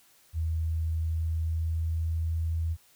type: tone with pitch glide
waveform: sine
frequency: 80.7 to 81.73 Hz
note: E2 to E2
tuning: -36 to -14 cents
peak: -26 dBFS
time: 0.33-2.77 s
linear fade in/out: 50 ms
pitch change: +22 cents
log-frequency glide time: 0.87-2.57 s
effects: white hiss -61 dBFS RMS until 2.95 s